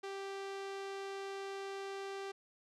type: tone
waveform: sawtooth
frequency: 392 Hz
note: G4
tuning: in tune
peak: -37 dBFS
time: 0.03-2.32 s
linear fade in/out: 10 ms
effects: low-pass 6000 Hz 12 dB/octave